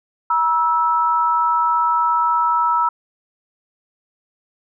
sine tone pair together, 957.4 / 1314 Hz, A#5 / E6, +46 / -6 cents, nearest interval perfect fourth, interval 548 cents, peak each -17 dBFS, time 0.3-2.89 s, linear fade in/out 5 ms, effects none

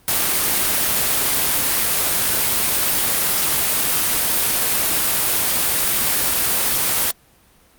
white noise, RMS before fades -18 dBFS, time 0.08-7.11 s, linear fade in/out 2 ms, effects pink hiss -53 dBFS RMS until 7.78 s + Opus 32 kbps

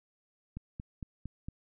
click train, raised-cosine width 5 ms, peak -27 dBFS, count 5, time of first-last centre 0.57-1.485 s, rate 4.37 Hz, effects none

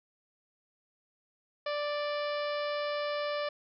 harmonic tone with a mistuned harmonic, 587.3 Hz, D5, in tune, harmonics 1 / 2 / 3 / 4 / 5 / 6 / 7 / 8 / 9, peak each -32 / -38 / -42 / -44 / -46 / -48 / -49 / -50 / -51 dBFS, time 1.66-3.49 s, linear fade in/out 5 ms, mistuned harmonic 9, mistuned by -25 cents, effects none

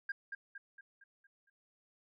sine tone with echo, 1608 Hz, G6, 44 cents sharp, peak -33 dBFS, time 0.09-0.12 s, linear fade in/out 5 ms, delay 230 ms, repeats 6, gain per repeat -6 dB, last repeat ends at 1.5 s, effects tanh soft clip ceiling -32 dBFS

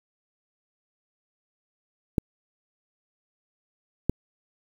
clicks, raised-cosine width 3 ms, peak -8 dBFS, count 2, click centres 2.182 / 4.096 s, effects 7-bit

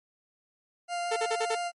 40% pulse tone with vibrato, 698.5 Hz, F5, in tune, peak -29 dBFS, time 0.88-1.72 s, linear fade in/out 50 ms, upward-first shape triangle, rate 5.9 Hz, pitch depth 9 cents each way
sawtooth tone bursts, 445.9 Hz, A4, 23 cents sharp, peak -23 dBFS, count 5, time 1.11-1.553 s, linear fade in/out 10 ms, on 55 ms, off 42 ms
effects MP3 48 kbps

